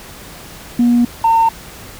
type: tone pair in turn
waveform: sine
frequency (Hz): 240 / 908.1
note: B3 / A#5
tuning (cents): -49 / -46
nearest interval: octave + major seventh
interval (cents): 2303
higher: second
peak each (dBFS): -7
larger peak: neither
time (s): 0.79-1.05 / 1.24-1.49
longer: first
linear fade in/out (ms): 5
effects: tanh soft clip ceiling -5 dBFS + pink hiss -35 dBFS RMS until 1.99 s